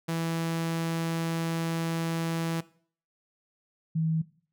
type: tone pair in turn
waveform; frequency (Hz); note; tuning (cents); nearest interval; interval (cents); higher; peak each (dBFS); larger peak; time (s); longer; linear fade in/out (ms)
sawtooth / sine; 165 / 160.58; E3 / E3; +2 / -45; unison; 47; first; -24 / -24; neither; 0.08-2.61 / 3.95-4.22; first; 10
effects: noise-tail reverb RT60 0.5 s tail -19 dB re dry